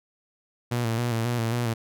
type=tone with vibrato; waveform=sawtooth; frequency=117.2 Hz; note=A#2; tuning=10 cents sharp; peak=-20 dBFS; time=0.71-1.74 s; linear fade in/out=10 ms; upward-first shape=square; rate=3.7 Hz; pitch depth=48 cents each way; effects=none